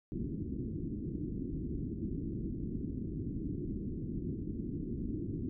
white low-pass noise, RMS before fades -38 dBFS, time 0.12-5.49 s, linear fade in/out 0 ms, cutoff 340 Hz, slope 48 dB/octave, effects none

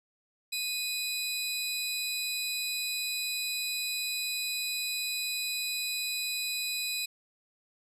sawtooth tone pair together, 2489 / 3982 Hz, D#7 / B7, 0 / +14 cents, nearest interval minor sixth, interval 814 cents, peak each -31 / -30 dBFS, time 0.52-7.06 s, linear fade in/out 10 ms, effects resampled to 32000 Hz + 11-bit

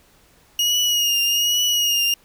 30% pulse tone with vibrato, 2871 Hz, F7, 47 cents sharp, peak -14 dBFS, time 0.59-2.14 s, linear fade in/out 2 ms, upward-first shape triangle, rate 1.2 Hz, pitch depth 51 cents each way, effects pink hiss -55 dBFS RMS until 2.24 s

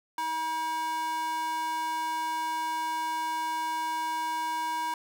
square tone with high-pass filter, 320 Hz, D#4, 49 cents sharp, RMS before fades -31 dBFS, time 0.18-4.94 s, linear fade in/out 2 ms, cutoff 900 Hz, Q 3.3, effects none

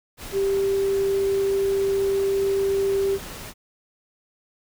sine tone in noise, 392.1 Hz, G4, in tune, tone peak -19 dBFS, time 0.32-3.19 s, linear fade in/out 50 ms, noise pink, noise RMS -37 dBFS, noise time 0.17-3.54 s, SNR +15 dB, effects none

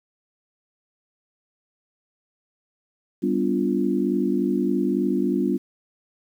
sine chord, G dominant seventh, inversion none, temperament equal with one note detuned, 196 / 246.9 / 290.3 / 349.2 Hz, G3 / B3 / D4 / F4, 0 / 0 / -20 / 0 cents, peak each -25 dBFS, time 3.22-5.58 s, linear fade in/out 20 ms, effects 9-bit

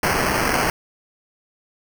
white noise with sample-and-hold, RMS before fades -20 dBFS, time 0.03-0.7 s, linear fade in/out 2 ms, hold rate 3675 Hz, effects none

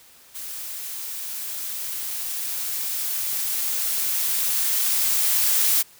blue noise with level ramp, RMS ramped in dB -34 to -19 dBFS, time 0.34-5.83 s, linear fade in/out 20 ms, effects white hiss -51 dBFS RMS until 5.99 s

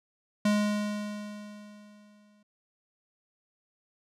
square tone with exponential decay, 208.3 Hz, G#3, 5 cents sharp, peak -22 dBFS, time 0.45-2.43 s, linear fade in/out 5 ms, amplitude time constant 430 ms, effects low-pass 9000 Hz 12 dB/octave

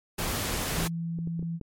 pink noise, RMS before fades -30 dBFS, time 0.18-0.88 s, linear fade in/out 10 ms
sine tone, 167.1 Hz, E3, 24 cents sharp, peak -29 dBFS, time 0.74-1.6 s, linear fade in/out 50 ms
clicks, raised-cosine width 3 ms, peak -27 dBFS, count 5, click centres 1.188 / 1.274 / 1.394 / 1.427 / 1.613 s
effects MP3 64 kbps

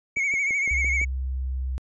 triangle tone with vibrato, 2217 Hz, C#7, in tune, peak -20 dBFS, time 0.16-1.05 s, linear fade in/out 10 ms, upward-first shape sine, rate 13 Hz, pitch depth 60 cents each way
click train, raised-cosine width 2 ms, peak -27 dBFS, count 6, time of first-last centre 0.17-1.015 s, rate 5.92 Hz
sine tone with pitch glide, 65.41 to 64.81 Hz, C2 to C2, 0 to -16 cents, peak -25 dBFS, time 0.71-1.78 s, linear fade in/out 0 ms, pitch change -16 cents, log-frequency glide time 0.97-1.53 s
effects resampled to 22050 Hz

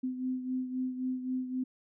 sine beating tone pair, 255.5 / 259.3 Hz, C4 / C4, -41 / -15 cents, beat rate 3.8 Hz, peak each -32 / -39 dBFS, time 0.03-1.64 s, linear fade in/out 10 ms, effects none

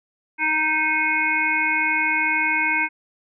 harmonic tone, 311.1 Hz, D#4, in tune, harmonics 1 / 3 / 5 / 7 / 8, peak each -32 / -26 / -25 / -21 / -25 dBFS, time 0.38-2.89 s, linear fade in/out 50 ms, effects none

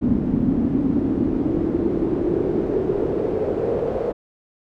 brown noise with band-pass filter sweep, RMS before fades -21 dBFS, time 0.01-4.13 s, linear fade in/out 20 ms, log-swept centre 240 to 490 Hz, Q 4.7, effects none

